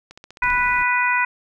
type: click train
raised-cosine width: 0.2 ms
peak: -23 dBFS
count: 7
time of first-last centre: 0.11-0.502 s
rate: 15.3 Hz
type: harmonic tone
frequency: 493.4 Hz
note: B4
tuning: 2 cents flat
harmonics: 2 / 3 / 4 / 5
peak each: -21 / -22 / -22 / -23 dBFS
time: 0.42-1.25 s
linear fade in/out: 5 ms
type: noise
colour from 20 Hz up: brown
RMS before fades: -36 dBFS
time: 0.42-0.83 s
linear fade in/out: 5 ms
effects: none